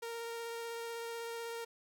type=tone with vibrato; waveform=sawtooth; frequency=463.7 Hz; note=A#4; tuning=9 cents flat; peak=-36 dBFS; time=0.02-1.65 s; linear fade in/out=10 ms; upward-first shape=sine; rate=16 Hz; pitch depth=10 cents each way; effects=none